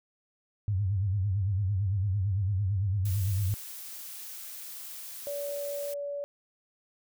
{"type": "tone with vibrato", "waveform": "sine", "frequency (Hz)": 98, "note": "G2", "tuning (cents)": 0, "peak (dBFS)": -25, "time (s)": [0.68, 3.54], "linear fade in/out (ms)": 0, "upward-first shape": "sine", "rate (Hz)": 8.9, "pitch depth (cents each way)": 130}
{"type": "noise", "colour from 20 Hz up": "blue", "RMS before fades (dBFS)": -42, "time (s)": [3.05, 5.94], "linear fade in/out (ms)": 5}
{"type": "tone", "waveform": "sine", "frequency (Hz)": 572, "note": "D5", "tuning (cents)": -46, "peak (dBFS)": -32, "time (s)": [5.27, 6.24], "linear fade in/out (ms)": 0}
{"effects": []}